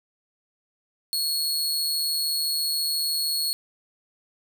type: tone with amplitude modulation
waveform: sawtooth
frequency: 4339 Hz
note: C#8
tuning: 38 cents flat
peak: -19 dBFS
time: 1.13-3.53 s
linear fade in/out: 0 ms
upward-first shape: sine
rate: 154 Hz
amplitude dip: 35%
effects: none